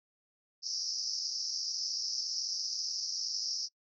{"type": "band-pass noise", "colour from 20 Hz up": "pink", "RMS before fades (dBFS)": -36, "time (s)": [0.62, 3.69], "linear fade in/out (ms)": 50, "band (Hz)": [4900, 5700], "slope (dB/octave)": 96, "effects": ["noise-tail reverb RT60 0.1 s tail -25 dB re dry"]}